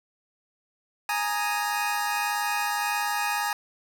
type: chord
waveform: 25% pulse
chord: Ab suspended second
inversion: none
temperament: equal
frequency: 830.6 / 932.3 / 1244.5 Hz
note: Ab5 / Bb5 / Eb6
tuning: 0 / 0 / 0 cents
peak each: -24 / -27 / -28 dBFS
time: 1.09-3.53 s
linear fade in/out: 2 ms
effects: none